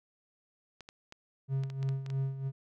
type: clicks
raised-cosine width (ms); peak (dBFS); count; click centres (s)
0.2; -30; 9; 0.807 / 0.889 / 1.124 / 1.636 / 1.701 / 1.829 / 1.89 / 2.063 / 2.102
type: tone with tremolo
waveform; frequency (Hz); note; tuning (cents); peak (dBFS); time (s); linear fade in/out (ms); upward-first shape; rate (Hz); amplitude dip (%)
triangle; 135; C#3; -45; -26; 1.48-2.52; 50; sine; 3.1; 70
effects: none